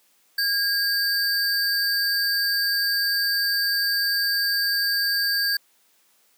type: tone pair together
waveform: square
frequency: 1624 / 4593 Hz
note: G#6 / D8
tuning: -39 / -39 cents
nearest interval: octave + tritone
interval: 1800 cents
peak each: -24 dBFS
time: 0.38-5.57 s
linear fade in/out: 5 ms
effects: white hiss -62 dBFS RMS until 6.37 s + high-pass 200 Hz 12 dB/octave